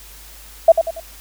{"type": "tone with echo", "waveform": "sine", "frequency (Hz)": 659.3, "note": "E5", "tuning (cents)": 0, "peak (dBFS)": -3, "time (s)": [0.68, 0.72], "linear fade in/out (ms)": 5, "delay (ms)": 94, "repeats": 3, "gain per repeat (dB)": -8, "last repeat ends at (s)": 1.002, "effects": ["added 50 Hz sine -42 dBFS peak until 1.2 s", "white hiss -42 dBFS RMS until 1.2 s"]}